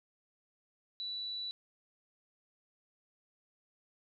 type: tone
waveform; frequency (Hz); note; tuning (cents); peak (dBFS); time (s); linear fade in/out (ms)
sine; 3951; B7; 0; -37; 1-1.51; 0
effects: none